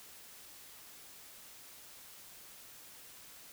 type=silence; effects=white hiss -54 dBFS RMS until 3.52 s